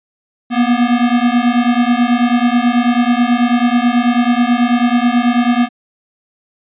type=beating tone pair; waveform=square; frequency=237.3 / 246.5 Hz; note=A#3 / B3; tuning=+31 / -3 cents; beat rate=9.2 Hz; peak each=-14 dBFS; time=0.5-5.69 s; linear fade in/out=50 ms; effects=resampled to 8000 Hz